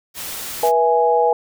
white noise, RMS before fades -29 dBFS, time 0.14-0.72 s, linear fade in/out 50 ms
sine chord, E major, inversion second, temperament equal with one note detuned, 484.6 / 659.3 / 830.6 Hz, B4 / E5 / G#5, -33 / 0 / 0 cents, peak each -16 / -20 / -16 dBFS, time 0.63-1.33 s, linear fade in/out 2 ms
effects none

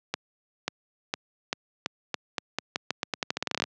accelerating click train, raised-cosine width 0.2 ms, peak -9 dBFS, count 23, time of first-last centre 0.14-3.639 s, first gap 540 ms, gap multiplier 0.85, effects high-pass 150 Hz 12 dB/octave + low-pass 7000 Hz 12 dB/octave

